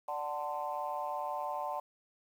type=tone cluster; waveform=sine; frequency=588 / 745 / 887 / 1038 Hz; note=D5 / F#5 / A5 / C6; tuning=+2 / +12 / +14 / -14 cents; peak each=-40 / -39 / -38 / -40 dBFS; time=0.08-1.8 s; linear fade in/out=5 ms; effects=tanh soft clip ceiling -25 dBFS + 10-bit